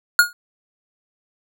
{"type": "tone with exponential decay", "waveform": "square", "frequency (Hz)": 1434, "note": "F6", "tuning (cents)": 45, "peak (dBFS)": -6, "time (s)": [0.19, 0.33], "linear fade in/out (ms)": 1, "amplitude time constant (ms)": 29, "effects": []}